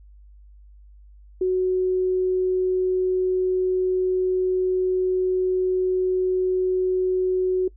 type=tone; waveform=sine; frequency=370 Hz; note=F#4; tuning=in tune; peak=-18 dBFS; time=1.41-7.68 s; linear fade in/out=5 ms; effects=noise-tail reverb RT60 0.1 s tail -21 dB re dry + added 50 Hz sine -45 dBFS peak until 7.76 s